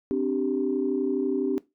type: chord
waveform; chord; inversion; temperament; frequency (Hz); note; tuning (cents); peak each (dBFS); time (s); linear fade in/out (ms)
sine; C suspended second; none; equal with one note detuned; 261.6 / 293.7 / 389.1; C4 / D4 / G4; 0 / 0 / -13; -27 / -27 / -26; 0.11-1.58; 0
effects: noise-tail reverb RT60 0.2 s tail -19 dB re dry + tanh soft clip ceiling -14 dBFS